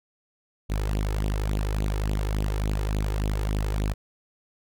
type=tone with flanger; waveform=sawtooth; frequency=51.6 Hz; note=G#1; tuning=10 cents flat; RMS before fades=-26 dBFS; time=0.69-3.94 s; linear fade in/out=20 ms; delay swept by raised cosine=0.27 to 2.37 ms; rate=3.5 Hz; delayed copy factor=+0.7; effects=none